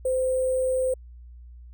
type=tone with sample-and-hold; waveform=sine; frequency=515 Hz; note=C5; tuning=28 cents flat; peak=-21 dBFS; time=0.05-0.94 s; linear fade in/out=5 ms; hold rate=8820 Hz; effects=added 60 Hz sine -42 dBFS peak until 1.73 s